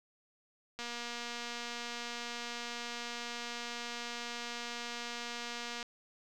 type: click train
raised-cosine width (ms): 0.2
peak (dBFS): -24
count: 1200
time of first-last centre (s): 0.79-5.828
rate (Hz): 238
effects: none